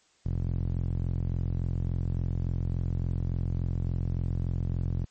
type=tone with band-pass filter; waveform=sawtooth; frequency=43.52 Hz; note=F1; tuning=5 cents flat; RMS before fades=-29 dBFS; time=0.25-5.05 s; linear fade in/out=10 ms; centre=110 Hz; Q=1.6; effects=white hiss -65 dBFS RMS until 5.1 s + MP3 32 kbps